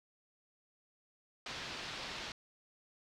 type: low-pass noise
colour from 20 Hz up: white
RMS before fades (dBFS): -44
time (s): 1.46-2.32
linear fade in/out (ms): 2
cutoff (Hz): 4700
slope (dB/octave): 24
effects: none